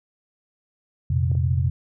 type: chord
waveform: sine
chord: F suspended fourth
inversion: none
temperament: equal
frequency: 87.31 / 116.54 / 130.81 Hz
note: F2 / Bb2 / C3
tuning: 0 / 0 / 0 cents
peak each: -21 / -27 / -22 dBFS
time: 1.1-1.7 s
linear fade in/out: 5 ms
type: clicks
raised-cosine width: 2 ms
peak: -26 dBFS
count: 2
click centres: 1.316 / 1.352 s
effects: none